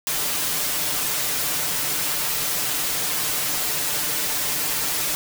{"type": "noise with comb filter", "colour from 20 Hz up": "white", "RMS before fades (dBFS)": -24, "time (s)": [0.07, 5.15], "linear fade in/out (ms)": 0, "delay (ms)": 6.7, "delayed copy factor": 0.8, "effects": []}